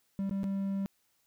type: tone with dropouts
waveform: triangle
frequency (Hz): 195.8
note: G3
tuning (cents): -2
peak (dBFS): -28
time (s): 0.19-0.86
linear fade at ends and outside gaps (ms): 0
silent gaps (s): 0.295-0.31 / 0.433-0.441
effects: white hiss -73 dBFS RMS until 1.26 s